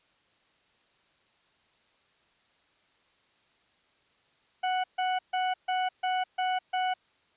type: tone bursts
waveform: 40% pulse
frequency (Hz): 740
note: F#5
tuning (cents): 0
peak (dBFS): -25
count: 7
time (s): 4.63-6.94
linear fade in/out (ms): 10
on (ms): 210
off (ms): 140
effects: white hiss -67 dBFS RMS until 7.36 s + resampled to 8000 Hz